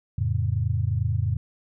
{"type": "chord", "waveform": "sine", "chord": "F augmented", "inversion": "none", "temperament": "equal", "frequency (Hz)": [87.31, 110, 138.59], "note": ["F2", "A2", "C#3"], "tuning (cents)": [0, 0, 0], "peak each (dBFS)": [-26, -24, -29], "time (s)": [0.18, 1.37], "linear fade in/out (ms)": 5, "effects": []}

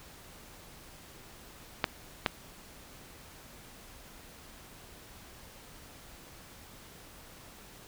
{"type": "clicks", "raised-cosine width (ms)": 0.3, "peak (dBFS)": -9, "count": 2, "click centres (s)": [1.842, 2.262], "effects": ["pink hiss -52 dBFS RMS until 7.87 s"]}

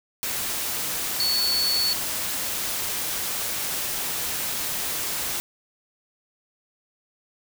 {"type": "tone in noise", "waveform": "sine", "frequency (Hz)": 4435, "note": "C#8", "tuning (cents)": 0, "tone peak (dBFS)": -21, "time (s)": [1.2, 1.93], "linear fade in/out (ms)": 0, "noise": "white", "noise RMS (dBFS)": -28, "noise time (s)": [0.23, 5.4], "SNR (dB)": 4, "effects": []}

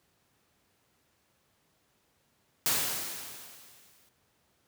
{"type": "noise with exponential decay", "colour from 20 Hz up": "white", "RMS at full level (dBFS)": -26, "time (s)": [2.66, 4.09], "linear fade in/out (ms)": 0, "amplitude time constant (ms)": 310, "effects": ["pink hiss -71 dBFS RMS until 4.67 s", "high-pass 80 Hz 12 dB/octave"]}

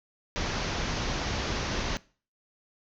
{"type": "low-pass noise", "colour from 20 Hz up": "pink", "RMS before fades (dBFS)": -31, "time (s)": [0.36, 1.97], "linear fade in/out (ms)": 0, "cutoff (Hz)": 6500, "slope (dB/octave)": 96, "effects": ["noise-tail reverb RT60 0.4 s tail -21 dB re dry"]}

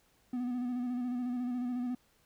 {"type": "tone with vibrato", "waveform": "triangle", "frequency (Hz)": 246.9, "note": "B3", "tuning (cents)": 0, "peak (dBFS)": -30, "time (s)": [0.33, 1.95], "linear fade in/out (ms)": 5, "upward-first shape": "square", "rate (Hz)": 14, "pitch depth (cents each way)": 30, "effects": ["pink hiss -69 dBFS RMS until 2.25 s"]}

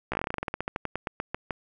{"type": "slowing click train", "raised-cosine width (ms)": 0.5, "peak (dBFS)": -14, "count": 23, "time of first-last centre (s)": [0.12, 1.508], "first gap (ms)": 15, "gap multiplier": 1.12, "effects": []}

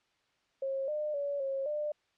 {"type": "tone with pitch steps", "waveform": "sine", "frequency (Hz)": [540, 603, 569, 542, 598], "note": ["C#5", "D5", "C#5", "C#5", "D5"], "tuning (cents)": [-45, 46, 45, -39, 31], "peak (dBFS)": -31, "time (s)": [0.62, 1.92], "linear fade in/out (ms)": 5, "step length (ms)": 260, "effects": ["white hiss -73 dBFS RMS until 2.17 s", "low-pass 4000 Hz 12 dB/octave"]}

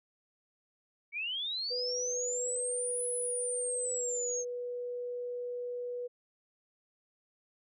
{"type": "linear two-way sweep", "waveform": "sine", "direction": "up then down", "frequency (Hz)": [2217, 10250, 6350], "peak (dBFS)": -33, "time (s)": [1.12, 4.45], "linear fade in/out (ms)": 50, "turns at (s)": 3.09}
{"type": "tone with pitch glide", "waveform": "sine", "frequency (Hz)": [493.9, 489.1], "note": ["B4", "B4"], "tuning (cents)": [0, -17], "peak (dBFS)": -35, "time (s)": [1.7, 6.08], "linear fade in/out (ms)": 20, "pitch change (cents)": -17, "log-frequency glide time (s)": [3.96, 4.04]}
{"effects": []}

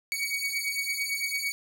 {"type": "beating tone pair", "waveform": "sawtooth", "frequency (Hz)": [2244, 2252.9], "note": ["C#7", "C#7"], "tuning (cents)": [21, 27], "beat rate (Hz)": 8.9, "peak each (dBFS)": -28, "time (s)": [0.12, 1.52], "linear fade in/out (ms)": 0, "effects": []}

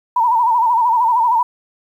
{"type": "tone with vibrato", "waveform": "sine", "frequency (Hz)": 941, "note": "A#5", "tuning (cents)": 16, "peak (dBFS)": -11, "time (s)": [0.16, 1.43], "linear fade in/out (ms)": 5, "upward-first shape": "sine", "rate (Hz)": 13, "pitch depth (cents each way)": 100, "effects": ["8-bit"]}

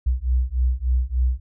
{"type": "beating tone pair", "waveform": "sine", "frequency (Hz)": [61, 64.4], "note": ["B1", "C2"], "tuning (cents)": [-21, -27], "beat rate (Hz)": 3.4, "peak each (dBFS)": -21, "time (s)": [0.06, 1.4], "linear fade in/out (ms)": 10, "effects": []}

